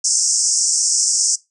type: band-pass noise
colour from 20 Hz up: pink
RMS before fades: -17 dBFS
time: 0.04-1.36 s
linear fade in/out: 10 ms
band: 5200 to 8700 Hz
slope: 96 dB/octave
effects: noise-tail reverb RT60 0.2 s tail -20 dB re dry